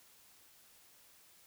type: silence
effects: white hiss -63 dBFS RMS until 1.46 s